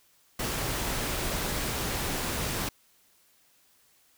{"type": "noise", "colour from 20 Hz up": "pink", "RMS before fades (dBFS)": -31, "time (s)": [0.39, 2.69], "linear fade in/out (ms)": 5, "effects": ["white hiss -64 dBFS RMS until 4.17 s"]}